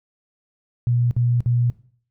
sine tone bursts, 120.7 Hz, B2, 39 cents flat, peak -16 dBFS, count 3, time 0.87-1.7 s, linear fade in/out 0 ms, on 240 ms, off 55 ms, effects noise-tail reverb RT60 0.5 s tail -18 dB re dry

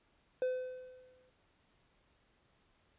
triangle tone with exponential decay, 509 Hz, C5, 48 cents flat, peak -27 dBFS, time 0.42-1.3 s, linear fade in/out 1 ms, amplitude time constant 190 ms, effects pink hiss -72 dBFS RMS until 2.98 s + resampled to 8000 Hz

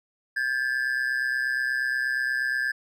triangle ring-modulated tone, 1661.2 Hz, G#6, in tune, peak -19 dBFS, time 0.36-2.72 s, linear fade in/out 10 ms, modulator 64.2 Hz, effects none

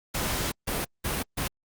pink noise bursts at uneven times, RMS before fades -29 dBFS, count 4, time 0.14-0.52 / 0.67-0.85 / 1.04-1.23 / 1.37-1.48 s, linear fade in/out 10 ms, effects Opus 48 kbps

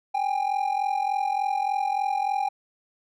triangle ring-modulated tone, 801 Hz, G5, 37 cents sharp, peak -18 dBFS, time 0.14-2.49 s, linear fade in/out 10 ms, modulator 21.7 Hz, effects none

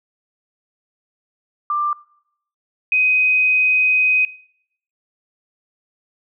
sine tone pair in turn, 1185 / 2511 Hz, D6 / D#7, +15 / +15 cents, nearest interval octave + minor second, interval 1300 cents, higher second, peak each -17 / -13 dBFS, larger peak second, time 1.7-1.93 / 2.92-4.25 s, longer second, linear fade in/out 2 ms, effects noise-tail reverb RT60 0.7 s tail -21 dB re dry

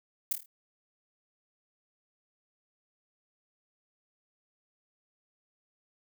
violet noise with echo, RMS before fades -27 dBFS, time 0.31-0.33 s, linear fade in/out 5 ms, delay 26 ms, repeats 5, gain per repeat -6 dB, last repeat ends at 0.46 s, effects none

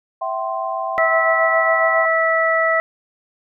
sine chord, C major, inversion first, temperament equal with one note detuned, 659.3 / 766.5 / 1046.5 Hz, E5 / G5 / C6, 0 / -39 / 0 cents, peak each -25 dBFS, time 0.21-2.06 s, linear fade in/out 10 ms
harmonic tone, 652 Hz, E5, 19 cents flat, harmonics 1 / 2 / 3, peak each -18 / -20 / -18 dBFS, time 0.98-2.8 s, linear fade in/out 0 ms
effects none

